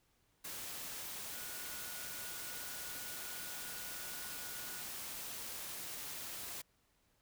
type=tone in noise; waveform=sine; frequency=1457 Hz; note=F#6; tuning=27 cents flat; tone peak=-54 dBFS; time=1.31-4.82 s; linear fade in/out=10 ms; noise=white; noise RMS=-45 dBFS; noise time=0.44-6.62 s; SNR=-12 dB; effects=pink hiss -75 dBFS RMS until 7.21 s